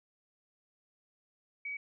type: tone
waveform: sine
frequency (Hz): 2269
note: C#7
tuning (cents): +40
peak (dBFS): -36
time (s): 1.65-1.77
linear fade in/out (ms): 5
effects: none